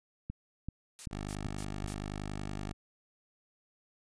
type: click train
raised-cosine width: 5 ms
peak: -25 dBFS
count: 5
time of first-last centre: 0.3-1.844 s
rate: 2.59 Hz
type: noise bursts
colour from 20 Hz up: blue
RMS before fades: -43 dBFS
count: 4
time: 0.99-1.94 s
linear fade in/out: 0 ms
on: 65 ms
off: 230 ms
type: tone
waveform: 10% pulse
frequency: 50.6 Hz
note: G#1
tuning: 44 cents flat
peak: -29 dBFS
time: 1.11-2.73 s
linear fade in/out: 5 ms
effects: resampled to 22050 Hz